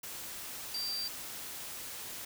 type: tone in noise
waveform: sine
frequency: 4699 Hz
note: D8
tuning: in tune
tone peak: -34 dBFS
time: 0.74-1.08 s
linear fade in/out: 5 ms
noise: white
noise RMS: -43 dBFS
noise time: 0.03-2.25 s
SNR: +6 dB
effects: none